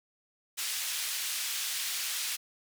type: band-pass noise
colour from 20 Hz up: pink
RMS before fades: -34 dBFS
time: 0.57-2.37 s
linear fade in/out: 20 ms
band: 2700 to 16000 Hz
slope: 12 dB/octave
effects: none